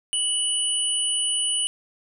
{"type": "tone pair together", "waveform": "sine", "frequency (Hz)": [2960, 9415], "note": ["F#7", "D9"], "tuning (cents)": [0, 3], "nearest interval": "octave + minor sixth", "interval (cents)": 2003, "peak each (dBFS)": -24, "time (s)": [0.13, 1.67], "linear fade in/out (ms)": 0, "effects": []}